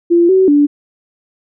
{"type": "tone with pitch steps", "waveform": "sine", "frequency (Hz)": [343, 378.1, 290.6], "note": ["F4", "F#4", "D4"], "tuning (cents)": [-31, 38, -18], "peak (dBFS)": -6, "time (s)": [0.1, 0.67], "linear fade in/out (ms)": 20, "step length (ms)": 190, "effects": []}